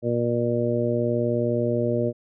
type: harmonic tone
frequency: 119.2 Hz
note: A#2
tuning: 39 cents sharp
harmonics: 1 / 2 / 3 / 4 / 5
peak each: -27 / -27 / -27 / -27 / -27 dBFS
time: 0.02-2.13 s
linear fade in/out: 50 ms
effects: none